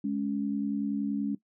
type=tone pair together; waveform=sine; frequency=209.2 / 279.7 Hz; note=G#3 / C#4; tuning=+13 / +16 cents; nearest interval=perfect fourth; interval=503 cents; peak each=-30 / -30 dBFS; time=0.04-1.35 s; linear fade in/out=5 ms; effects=noise-tail reverb RT60 0.1 s tail -17 dB re dry